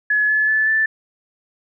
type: tone with pitch steps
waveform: sine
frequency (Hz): 1700 / 1719.8 / 1739.7 / 1760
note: G#6 / A6 / A6 / A6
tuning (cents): +40 / -40 / -20 / 0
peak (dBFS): -14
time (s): 0.1-0.86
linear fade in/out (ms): 5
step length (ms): 190
effects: none